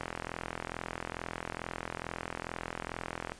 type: click train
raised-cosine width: 0.5 ms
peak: -20 dBFS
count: 141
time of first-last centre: 0.01-3.32 s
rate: 42.3 Hz
effects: pink hiss -54 dBFS RMS until 3.39 s + resampled to 22050 Hz